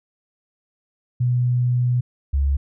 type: tone pair in turn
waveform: sine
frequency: 123.47 / 69.5 Hz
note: B2 / C#2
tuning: 0 / +5 cents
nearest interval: minor seventh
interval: 995 cents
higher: first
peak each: -16 dBFS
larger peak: neither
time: 1.2-2.01 / 2.33-2.57 s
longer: first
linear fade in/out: 10 ms
effects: none